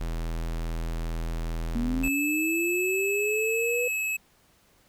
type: tone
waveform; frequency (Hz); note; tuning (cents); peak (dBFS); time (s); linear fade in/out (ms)
square; 41.2; E1; 0; -29; 0-2.09; 10
type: linear sweep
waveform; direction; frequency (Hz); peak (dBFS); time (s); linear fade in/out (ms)
sine; up; 233.1 to 493.9; -26; 1.75-3.88; 5
type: tone with pitch glide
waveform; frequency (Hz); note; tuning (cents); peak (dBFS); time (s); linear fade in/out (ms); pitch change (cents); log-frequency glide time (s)
square; 2610 to 2584; E7 to E7; -18 to -35; -27; 2.03-4.17; 10; -17; 2.47-3.78
effects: pink hiss -62 dBFS RMS until 4.88 s